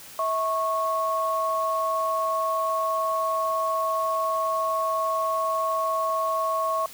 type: tone pair together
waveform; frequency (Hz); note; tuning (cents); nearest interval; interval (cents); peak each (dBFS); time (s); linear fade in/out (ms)
sine; 648 / 1099.9; E5 / C#6; -30 / -14; major sixth; 916; -27 / -24; 0.19-6.86; 2
effects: white hiss -44 dBFS RMS until 6.93 s